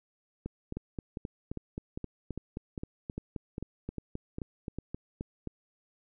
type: two click trains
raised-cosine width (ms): 3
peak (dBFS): -23 / -23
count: 11 / 20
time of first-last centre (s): 0.77-4.786 / 0.46-5.473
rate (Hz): 2.49 / 3.79
effects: none